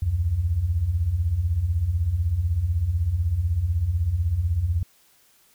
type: beating tone pair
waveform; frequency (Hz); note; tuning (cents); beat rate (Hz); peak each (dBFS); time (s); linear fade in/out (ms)
sine; 72.2 / 88.2; D2 / F2; -29 / +18; 16; -27 / -21; 0.02-4.83; 5
effects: white hiss -59 dBFS RMS until 5.54 s